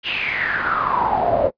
brown noise with band-pass filter sweep, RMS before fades -20 dBFS, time 0.03-1.51 s, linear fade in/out 50 ms, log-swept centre 3000 to 540 Hz, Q 9, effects noise-tail reverb RT60 0.1 s tail -22 dB re dry + resampled to 11025 Hz

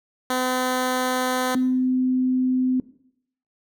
10% pulse / sine tone pair in turn, 254.6 / 255.9 Hz, C4 / C4, -47 / -38 cents, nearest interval unison, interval 9 cents, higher second, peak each -13 / -18 dBFS, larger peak first, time 0.3-1.55 / 1.55-2.8 s, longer neither, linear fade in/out 2 ms, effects noise-tail reverb RT60 0.7 s tail -17 dB re dry

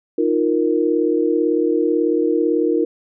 sine chord, Eb suspended second, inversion none, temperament equal, 311.1 / 349.2 / 466.2 Hz, Eb4 / F4 / Bb4, 0 / 0 / 0 cents, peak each -19 dBFS, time 0.18-2.85 s, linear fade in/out 5 ms, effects none

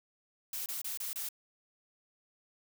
blue noise bursts, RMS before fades -38 dBFS, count 5, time 0.53-1.288 s, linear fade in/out 2 ms, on 130 ms, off 27 ms, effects none

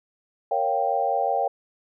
sine chord, G half-diminished seventh, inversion first, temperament equal, 466.2 / 554.4 / 698.5 / 784 Hz, Bb4 / Db5 / F5 / G5, 0 / 0 / 0 / 0 cents, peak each -30 / -27 / -26 / -24 dBFS, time 0.51-1.48 s, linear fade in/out 5 ms, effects none

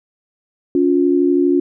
sine tone pair together, 281.8 / 354.3 Hz, C#4 / F4, +29 / +25 cents, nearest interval major third, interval 396 cents, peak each -14 dBFS, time 0.75-1.6 s, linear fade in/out 2 ms, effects none

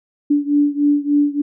sine beating tone pair, 289.1 / 292.5 Hz, D4 / D4, -27 / -7 cents, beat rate 3.4 Hz, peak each -15 / -17 dBFS, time 0.3-1.42 s, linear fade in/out 10 ms, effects none

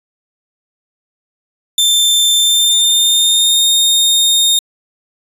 sawtooth tone with pitch glide, 3565 to 3680 Hz, A7 to A#7, +22 to -23 cents, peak -6 dBFS, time 1.78-4.59 s, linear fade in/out 2 ms, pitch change +55 cents, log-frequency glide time 2.36-3.67 s, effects resampled to 32000 Hz

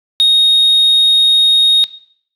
sine tone, 3729 Hz, A#7, in tune, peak -4 dBFS, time 0.2-1.84 s, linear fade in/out 0 ms, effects noise-tail reverb RT60 0.6 s tail -19 dB re dry + tanh soft clip ceiling -5 dBFS

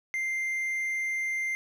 triangle tone, 2093 Hz, C7, in tune, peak -26 dBFS, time 0.14-1.55 s, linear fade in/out 0 ms, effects none

